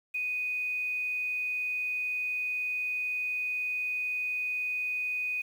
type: tone with quantisation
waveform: sine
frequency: 2489 Hz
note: D#7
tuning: in tune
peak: -29 dBFS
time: 0.14-5.42 s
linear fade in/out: 10 ms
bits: 9
effects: none